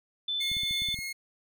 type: tone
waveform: sine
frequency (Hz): 3520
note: A7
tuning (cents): 0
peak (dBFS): -28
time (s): 0.28-0.95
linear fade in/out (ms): 5
type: tone with tremolo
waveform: sawtooth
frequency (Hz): 2158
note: C#7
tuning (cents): -47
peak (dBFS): -30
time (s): 0.4-1.13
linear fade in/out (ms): 10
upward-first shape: sine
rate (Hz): 3.4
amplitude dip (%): 30
type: clicks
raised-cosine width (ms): 5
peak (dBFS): -31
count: 8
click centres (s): 0.516 / 0.568 / 0.634 / 0.71 / 0.82 / 0.887 / 0.943 / 0.989
effects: none